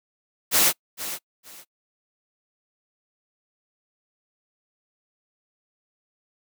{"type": "noise with echo", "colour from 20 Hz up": "white", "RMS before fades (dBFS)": -18, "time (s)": [0.51, 0.73], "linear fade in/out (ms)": 50, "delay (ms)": 460, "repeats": 2, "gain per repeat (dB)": -13, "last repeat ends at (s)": 1.65, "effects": ["noise-tail reverb RT60 0.1 s tail -25 dB re dry", "high-pass 150 Hz 12 dB/octave"]}